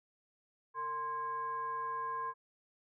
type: tone with frequency modulation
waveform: sine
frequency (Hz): 1046.5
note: C6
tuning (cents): 0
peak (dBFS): -35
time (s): 0.74-2.34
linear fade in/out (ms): 50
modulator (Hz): 589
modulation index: 0.46
effects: none